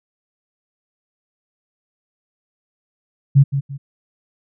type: tone with echo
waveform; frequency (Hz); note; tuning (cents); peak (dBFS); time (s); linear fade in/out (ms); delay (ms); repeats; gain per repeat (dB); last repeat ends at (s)
sine; 138.59; C#3; 0; -6; 3.35-3.44; 20; 170; 2; -10; 3.78
effects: none